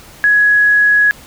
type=tone; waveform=sine; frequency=1675 Hz; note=G#6; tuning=14 cents sharp; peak=-7 dBFS; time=0.24-1.11 s; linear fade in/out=0 ms; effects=pink hiss -39 dBFS RMS until 1.26 s